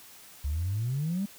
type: exponential sweep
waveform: sine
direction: up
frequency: 67.4 to 207.5 Hz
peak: -26 dBFS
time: 0.44-1.26 s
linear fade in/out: 10 ms
effects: tanh soft clip ceiling -23 dBFS + white hiss -51 dBFS RMS until 1.38 s